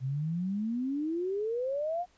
sine exponential sweep, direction up, 126 to 730 Hz, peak -29 dBFS, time 0-2.06 s, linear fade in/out 50 ms, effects pink hiss -66 dBFS RMS until 2.17 s + resampled to 16000 Hz

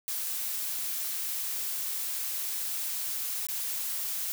blue noise with dropouts, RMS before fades -33 dBFS, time 0.08-4.32 s, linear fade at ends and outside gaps 0 ms, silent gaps 3.468-3.486 s, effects none

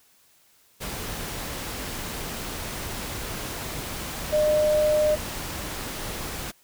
sine tone in noise, 607 Hz, D#5, 43 cents flat, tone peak -18 dBFS, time 4.32-5.16 s, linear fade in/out 20 ms, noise pink, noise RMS -33 dBFS, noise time 0.8-6.52 s, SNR +12 dB, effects white hiss -60 dBFS RMS until 6.63 s

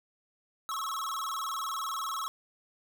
square tone with vibrato, 1193 Hz, D6, 27 cents sharp, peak -33 dBFS, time 0.69-2.28 s, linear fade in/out 0 ms, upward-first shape square, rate 20 Hz, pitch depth 150 cents each way, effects none

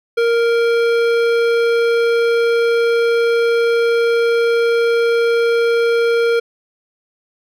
sine tone with hard clipping, 466.2 Hz, A#4, in tune, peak -14 dBFS, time 0.17-6.4 s, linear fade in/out 10 ms, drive 14 dB, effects none

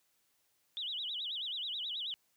sine tone with vibrato, 3375 Hz, G#7, 27 cents sharp, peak -36 dBFS, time 0.77-2.14 s, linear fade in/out 0 ms, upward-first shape sine, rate 9.3 Hz, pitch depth 260 cents each way, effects white hiss -75 dBFS RMS until 2.36 s + high-pass 60 Hz 12 dB/octave

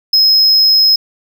triangle tone, 5130 Hz, E8, 48 cents flat, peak -5 dBFS, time 0.13-0.96 s, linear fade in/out 5 ms, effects none

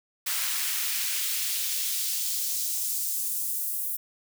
white noise with high-pass filter sweep, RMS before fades -29 dBFS, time 0.26-3.97 s, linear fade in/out 10 ms, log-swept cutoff 1300 to 12000 Hz, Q 0.9, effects none

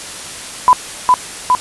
sine tone with echo, 1000 Hz, B5, 21 cents sharp, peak -3 dBFS, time 0.68-0.73 s, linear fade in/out 0 ms, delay 410 ms, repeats 2, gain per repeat -2 dB, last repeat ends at 1.55 s, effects white hiss -28 dBFS RMS until 1.6 s + resampled to 24000 Hz

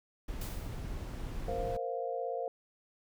brown noise, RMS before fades -39 dBFS, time 0.28-1.77 s, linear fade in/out 5 ms
white noise with exponential decay, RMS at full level -44 dBFS, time 0.41-1.01 s, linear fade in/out 5 ms, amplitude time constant 130 ms
sine chord, Bb suspended second, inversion none, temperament equal, 466.2 / 523.3 / 698.5 Hz, Bb4 / C5 / F5, 0 / 0 / 0 cents, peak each -38 / -37 / -38 dBFS, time 1.48-2.48 s, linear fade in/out 2 ms
effects none

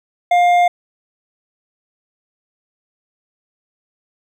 sine tone with hard clipping, 706 Hz, F5, 19 cents sharp, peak -11 dBFS, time 0.31-0.68 s, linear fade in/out 5 ms, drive 7 dB, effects none

